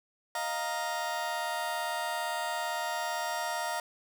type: chord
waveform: 30% pulse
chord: Eb suspended second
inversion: none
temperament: just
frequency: 622.3 / 700 / 933.4 Hz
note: Eb5 / F5 / Bb5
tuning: 0 / +4 / +2 cents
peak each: -36 / -33 / -32 dBFS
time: 0.35-3.8 s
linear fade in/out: 2 ms
effects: none